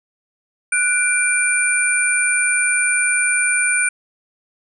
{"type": "tone cluster", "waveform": "sine", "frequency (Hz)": [1480, 2360, 9070], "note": ["F#6", "D7", "C#9"], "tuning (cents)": [0, 8, 39], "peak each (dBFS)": -19, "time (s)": [0.72, 3.89], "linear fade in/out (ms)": 5, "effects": []}